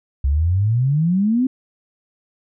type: exponential sweep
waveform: sine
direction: up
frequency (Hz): 65.5 to 266.9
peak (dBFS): -14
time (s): 0.24-1.47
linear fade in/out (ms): 5
effects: none